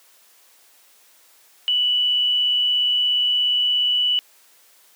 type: tone with amplitude modulation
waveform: sine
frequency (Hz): 2960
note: F#7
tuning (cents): 0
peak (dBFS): -15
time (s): 1.68-4.19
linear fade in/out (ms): 0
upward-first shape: sine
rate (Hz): 137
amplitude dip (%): 30
effects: white hiss -54 dBFS RMS until 4.95 s + high-pass 400 Hz 12 dB/octave